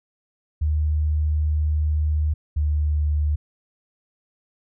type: tone pair in turn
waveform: sine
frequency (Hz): 76.2 / 74.89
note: D#2 / D2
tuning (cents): -36 / +34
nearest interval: unison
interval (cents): 30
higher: first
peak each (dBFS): -18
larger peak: neither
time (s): 0.61-2.34 / 2.56-3.36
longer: first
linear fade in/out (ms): 10
effects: none